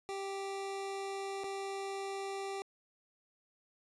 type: tone with dropouts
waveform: 25% pulse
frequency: 392 Hz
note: G4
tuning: in tune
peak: -34 dBFS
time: 0.09-2.62 s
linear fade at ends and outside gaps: 0 ms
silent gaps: 1.436-1.442 s
effects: resampled to 22050 Hz